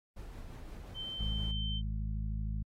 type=noise with tremolo; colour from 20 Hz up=brown; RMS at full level=-45 dBFS; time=0.16-1.52 s; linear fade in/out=10 ms; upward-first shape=sine; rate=5.7 Hz; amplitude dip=25%
type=tone; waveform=sine; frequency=3100 Hz; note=G7; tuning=20 cents flat; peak=-38 dBFS; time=0.94-1.82 s; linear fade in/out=50 ms
type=harmonic tone; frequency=53.1 Hz; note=G#1; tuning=39 cents sharp; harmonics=1 / 2 / 3 / 4; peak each=-34 / -40 / -44 / -46 dBFS; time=1.19-2.63 s; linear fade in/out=10 ms
effects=AAC 48 kbps